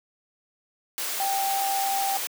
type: tone in noise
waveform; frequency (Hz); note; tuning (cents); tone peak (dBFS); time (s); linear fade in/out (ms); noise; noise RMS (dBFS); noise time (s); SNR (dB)
sine; 784; G5; 0; -24; 1.2-2.17; 0; white; -30; 0.98-2.27; +3
effects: high-pass 400 Hz 12 dB/octave